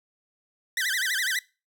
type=tone with vibrato; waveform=sawtooth; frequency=1753 Hz; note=A6; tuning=7 cents flat; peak=-21 dBFS; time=0.77-1.39 s; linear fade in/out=2 ms; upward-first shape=sine; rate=12 Hz; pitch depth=250 cents each way; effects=noise-tail reverb RT60 0.3 s tail -22 dB re dry